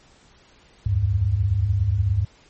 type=tone cluster; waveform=sine; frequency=74.1 / 84.6 / 101.2 Hz; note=D2 / E2 / G#2; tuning=+16 / +45 / -44 cents; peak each=-25 / -26 / -19 dBFS; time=0.86-2.25 s; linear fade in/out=5 ms; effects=pink hiss -54 dBFS RMS until 2.49 s + MP3 32 kbps